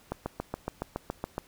click train, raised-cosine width 1 ms, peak -17 dBFS, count 10, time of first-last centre 0.12-1.381 s, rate 7.14 Hz, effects pink hiss -59 dBFS RMS until 1.47 s

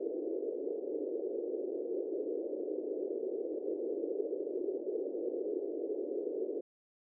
pink band-pass noise, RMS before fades -37 dBFS, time 0-6.61 s, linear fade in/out 10 ms, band 340 to 490 Hz, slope 48 dB/octave, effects none

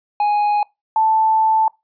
triangle / sine tone pair in turn, 830.6 / 880 Hz, G#5 / A5, 0 / 0 cents, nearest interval minor second, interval 100 cents, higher second, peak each -12 dBFS, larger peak neither, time 0.2-0.63 / 0.96-1.68 s, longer second, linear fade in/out 2 ms, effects noise-tail reverb RT60 0.2 s tail -23 dB re dry + resampled to 11025 Hz

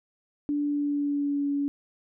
sine tone with pitch glide, 291.2 to 283.9 Hz, D4 to C#4, -15 to +41 cents, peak -24 dBFS, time 0.49-1.68 s, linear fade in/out 0 ms, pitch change -44 cents, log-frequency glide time 0.62-1.49 s, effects none

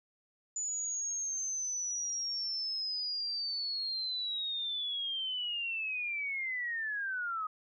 sine linear sweep, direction down, 6990 to 1244.5 Hz, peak -33 dBFS, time 0.56-7.47 s, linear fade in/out 5 ms, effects none

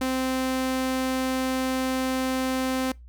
sawtooth tone, 260 Hz, C4, 11 cents flat, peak -20 dBFS, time 0.01-2.92 s, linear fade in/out 5 ms, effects noise-tail reverb RT60 0.2 s tail -23 dB re dry + added 60 Hz sine -43 dBFS peak until 3.08 s

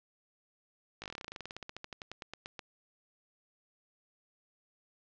slowing click train, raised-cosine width 0.2 ms, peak -24 dBFS, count 28, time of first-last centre 1.02-2.592 s, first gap 18 ms, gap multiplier 1.08, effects low-pass 5000 Hz 12 dB/octave + 11-bit

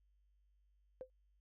sine tone with exponential decay, 515 Hz, C5, 28 cents flat, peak -39 dBFS, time 1.01-1.1 s, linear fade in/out 0 ms, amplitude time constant 18 ms, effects tanh soft clip ceiling -36 dBFS + added 50 Hz sine -70 dBFS peak until 1.4 s

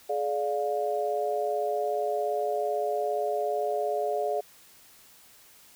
sine chord, D diminished, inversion second, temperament just, 422.9 / 587.3 / 704.8 Hz, Ab4 / D5 / F5, +31 / 0 / +16 cents, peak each -30 dBFS, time 0.09-4.41 s, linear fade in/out 10 ms, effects white hiss -55 dBFS RMS until 5.75 s

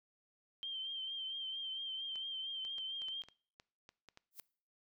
sine tone with vibrato, 3145 Hz, G7, 5 cents sharp, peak -39 dBFS, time 0.63-3.22 s, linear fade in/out 0 ms, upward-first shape triangle, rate 4.4 Hz, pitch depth 48 cents each way
clicks, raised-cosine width 0.2 ms, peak -37 dBFS, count 12, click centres 2.157 / 2.65 / 2.783 / 3.019 / 3.085 / 3.237 / 3.286 / 3.599 / 3.891 / 4.087 / 4.174 / 4.397 s
violet noise with exponential growth, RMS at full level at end -45 dBFS, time 4.31-4.4 s, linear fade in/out 1 ms, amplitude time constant 18 ms
effects noise-tail reverb RT60 0.5 s tail -22 dB re dry

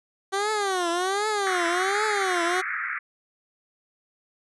15% pulse tone with vibrato, 382.7 Hz, G4, 42 cents flat, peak -17 dBFS, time 0.32-2.62 s, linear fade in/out 20 ms, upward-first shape triangle, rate 1.3 Hz, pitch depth 230 cents each way
white band-pass noise, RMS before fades -30 dBFS, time 1.46-2.99 s, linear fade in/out 10 ms, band 1200 to 2200 Hz, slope 96 dB/octave
effects resampled to 24000 Hz

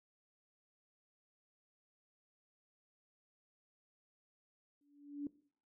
sine tone with exponential growth, 287.9 Hz, D4, 34 cents flat, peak -35 dBFS, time 4.81-5.27 s, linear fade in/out 2 ms, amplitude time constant 100 ms, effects noise-tail reverb RT60 0.5 s tail -19 dB re dry

